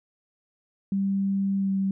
sine tone with pitch glide, 196 to 193.75 Hz, G3 to G3, 0 to -20 cents, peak -22 dBFS, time 0.92-1.91 s, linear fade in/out 2 ms, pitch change -20 cents, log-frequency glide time 1.58-1.71 s, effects none

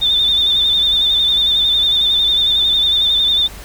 sine tone with vibrato, 3587 Hz, A7, 33 cents sharp, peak -11 dBFS, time 0.01-3.48 s, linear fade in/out 20 ms, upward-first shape sine, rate 11 Hz, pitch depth 49 cents each way, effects added 50 Hz sine -34 dBFS peak until 3.64 s + pink hiss -36 dBFS RMS until 3.64 s

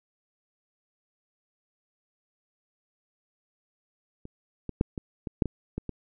clicks, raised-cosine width 3 ms, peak -28 / -20 / -9 / -20 / -20 / -8 / -17 / -18 / -20 dBFS, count 9, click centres 4.254 / 4.693 / 4.811 / 4.978 / 5.272 / 5.422 / 5.457 / 5.78 / 5.893 s, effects none

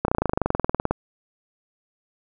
slowing click train, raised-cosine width 1 ms, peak -6 dBFS, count 21, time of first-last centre 0.05-0.91 s, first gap 32 ms, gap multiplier 1.03, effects none

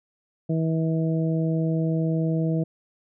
harmonic tone, 161.4 Hz, E3, 36 cents flat, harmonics 1 / 2 / 3 / 4, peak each -22 / -28 / -32 / -34 dBFS, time 0.49-2.64 s, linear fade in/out 10 ms, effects none

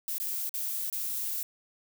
violet noise with dropouts, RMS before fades -33 dBFS, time 0.08-1.43 s, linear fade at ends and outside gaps 1 ms, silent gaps 0.182-0.2 / 0.493-0.54 / 0.9-0.927 s, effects none

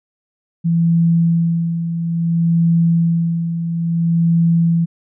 sine tone with tremolo, 167.5 Hz, E3, 28 cents sharp, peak -10 dBFS, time 0.64-4.86 s, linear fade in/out 20 ms, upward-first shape sine, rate 0.59 Hz, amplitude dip 60%, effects none

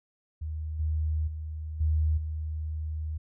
sine tone with level steps, 77.78 Hz, D#2, in tune, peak -31 / -25 / -33 / -22 / -30 dBFS, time 0.41-3.18 s, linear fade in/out 10 ms, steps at 0.79 / 1.27 / 1.8 / 2.17 s, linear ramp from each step 10 ms, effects none

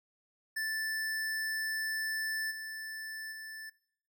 square tone with level steps, 1760 Hz, A6, in tune, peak -33 / -40 / -43 dBFS, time 0.56-3.7 s, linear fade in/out 10 ms, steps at 2.5 / 3.31 s, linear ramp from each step 20 ms, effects noise-tail reverb RT60 0.7 s tail -23 dB re dry

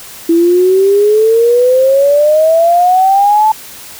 sine exponential sweep, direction up, 329.6 to 880 Hz, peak -5 dBFS, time 0.29-3.52 s, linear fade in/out 5 ms, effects white hiss -31 dBFS RMS until 3.99 s

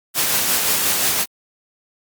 white noise with tremolo, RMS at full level -17 dBFS, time 0.14-1.26 s, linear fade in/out 50 ms, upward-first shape sine, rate 5.7 Hz, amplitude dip 30%, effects high-pass 100 Hz 12 dB/octave + Opus 48 kbps

